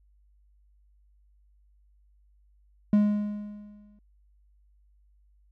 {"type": "tone with exponential decay", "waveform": "triangle", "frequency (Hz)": 207.8, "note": "G#3", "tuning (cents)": 1, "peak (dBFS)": -14, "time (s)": [2.93, 3.99], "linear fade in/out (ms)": 2, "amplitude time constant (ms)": 230, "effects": ["added 50 Hz sine -59 dBFS peak until 5.51 s"]}